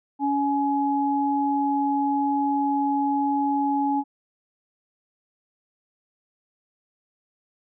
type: tone pair together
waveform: sine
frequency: 281 / 842 Hz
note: C#4 / G#5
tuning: +24 / +24 cents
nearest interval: octave + perfect fifth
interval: 1900 cents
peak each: -23 dBFS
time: 0.19-4.04 s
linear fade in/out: 50 ms
effects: none